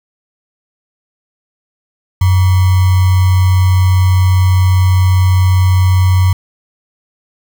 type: tone with sample-and-hold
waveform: sine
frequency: 92.5 Hz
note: F#2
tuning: in tune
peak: -6 dBFS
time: 2.21-6.33 s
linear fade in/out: 5 ms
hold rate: 1050 Hz
effects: none